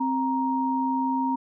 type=tone pair together; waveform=sine; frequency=262.5 / 936.7 Hz; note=C4 / A#5; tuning=+6 / +8 cents; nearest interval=octave + minor seventh; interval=2202 cents; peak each=-25 dBFS; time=0-1.36 s; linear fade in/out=10 ms; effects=none